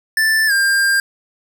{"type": "tone with pitch glide", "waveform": "square", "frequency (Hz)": [1764, 1599], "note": ["A6", "G6"], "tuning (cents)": [4, 34], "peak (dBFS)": -13, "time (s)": [0.17, 1], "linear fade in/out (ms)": 2, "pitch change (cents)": -170, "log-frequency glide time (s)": [0.47, 0.52], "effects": []}